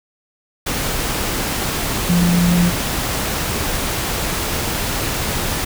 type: tone in noise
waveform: sine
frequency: 174.61 Hz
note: F3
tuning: in tune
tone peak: -12 dBFS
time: 2.09-2.7 s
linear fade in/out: 10 ms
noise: pink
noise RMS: -21 dBFS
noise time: 0.66-5.65 s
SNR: +6 dB
effects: none